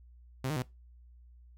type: tone with pitch steps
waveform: sawtooth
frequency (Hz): 131 / 154 / 126.3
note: C3 / D#3 / B2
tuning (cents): +2 / -17 / +39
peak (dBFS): -27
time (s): 0.44-0.623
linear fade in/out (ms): 5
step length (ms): 61
effects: noise-tail reverb RT60 0.2 s tail -19 dB re dry + added 60 Hz sine -53 dBFS peak until 1.57 s